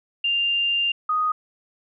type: tone pair in turn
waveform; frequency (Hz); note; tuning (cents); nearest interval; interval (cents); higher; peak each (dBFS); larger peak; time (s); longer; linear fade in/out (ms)
sine; 2794 / 1244.6; F7 / D#6; 0 / 0; octave + major second; 1400; first; -19; neither; 0.24-0.92 / 1.09-1.32; first; 5
effects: none